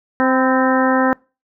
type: harmonic tone with a mistuned harmonic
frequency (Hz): 260.7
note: C4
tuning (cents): -6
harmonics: 1 / 2 / 3 / 4 / 5 / 6 / 7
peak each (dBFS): -16 / -19 / -21 / -22 / -23 / -24 / -24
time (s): 0.2-1.13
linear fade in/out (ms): 0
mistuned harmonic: 4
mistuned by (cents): -40
effects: noise-tail reverb RT60 0.3 s tail -25 dB re dry